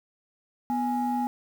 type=tone pair together; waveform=sine; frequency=246.8 / 830 Hz; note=B3 / G#5; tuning=-1 / -1 cents; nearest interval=octave + major sixth; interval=2100 cents; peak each=-26 dBFS; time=0.7-1.27 s; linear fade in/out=0 ms; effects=tanh soft clip ceiling -19 dBFS + 8-bit